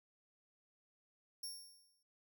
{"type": "tone with exponential decay", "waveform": "20% pulse", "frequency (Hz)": 5500, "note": "F8", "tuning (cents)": -27, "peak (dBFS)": -37, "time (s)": [1.43, 2.03], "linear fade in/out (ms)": 5, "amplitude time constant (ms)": 130, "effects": ["noise-tail reverb RT60 0.1 s tail -17 dB re dry"]}